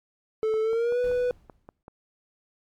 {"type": "tone with pitch glide", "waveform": "triangle", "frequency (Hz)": [437.5, 493.9], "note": ["A4", "B4"], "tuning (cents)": [-10, 0], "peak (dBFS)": -20, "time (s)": [0.43, 1.31], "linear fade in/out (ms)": 0, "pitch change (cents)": 210, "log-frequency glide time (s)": [0.62, 1]}
{"type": "click train", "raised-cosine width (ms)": 1, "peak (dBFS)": -29, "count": 8, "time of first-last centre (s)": [0.54, 1.881], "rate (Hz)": 5.22}
{"type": "noise with exponential decay", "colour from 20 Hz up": "brown", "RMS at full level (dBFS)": -39, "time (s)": [1.04, 1.83], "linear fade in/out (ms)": 1, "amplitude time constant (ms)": 170}
{"effects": ["MP3 96 kbps"]}